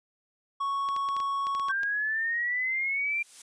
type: tone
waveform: triangle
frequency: 1108.7 Hz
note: C#6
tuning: in tune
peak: -25 dBFS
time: 0.6-1.72 s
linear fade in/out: 10 ms
type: clicks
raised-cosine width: 0.2 ms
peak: -24 dBFS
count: 10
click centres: 0.888 / 0.964 / 1.088 / 1.166 / 1.202 / 1.469 / 1.55 / 1.597 / 1.685 / 1.833 s
type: exponential sweep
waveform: sine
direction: up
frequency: 1558 to 2386 Hz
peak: -26 dBFS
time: 1.69-3.23 s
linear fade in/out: 10 ms
type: noise with exponential growth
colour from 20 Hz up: blue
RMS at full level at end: -41 dBFS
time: 2.86-3.42 s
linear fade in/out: 5 ms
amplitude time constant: 120 ms
effects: resampled to 22050 Hz